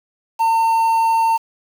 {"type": "tone with quantisation", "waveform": "triangle", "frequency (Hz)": 906, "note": "A#5", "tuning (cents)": -50, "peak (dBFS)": -11, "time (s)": [0.39, 1.38], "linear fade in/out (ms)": 20, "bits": 6, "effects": []}